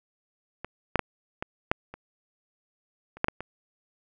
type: clicks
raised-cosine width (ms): 0.5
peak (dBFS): -20 / -6 / -8 / -16 / -6 / -25 / -29 / -7 / -10 / -20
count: 10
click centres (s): 0.646 / 0.957 / 0.993 / 1.425 / 1.715 / 1.94 / 3.17 / 3.244 / 3.284 / 3.406
effects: none